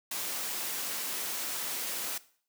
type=noise; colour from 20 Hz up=white; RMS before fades=-35 dBFS; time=0.11-2.18 s; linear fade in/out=5 ms; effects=noise-tail reverb RT60 0.5 s tail -18 dB re dry + high-pass 200 Hz 12 dB/octave